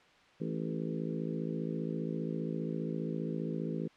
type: harmonic tone with a mistuned harmonic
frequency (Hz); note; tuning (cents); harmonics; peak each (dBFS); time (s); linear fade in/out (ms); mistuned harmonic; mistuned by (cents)
55; A1; 0; 3 / 4 / 5 / 6 / 7 / 8 / 9; -37 / -39 / -41 / -43 / -44 / -45 / -46; 0.4-3.88; 10; 7; +21
effects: white hiss -61 dBFS RMS until 3.96 s + low-pass 3000 Hz 12 dB/octave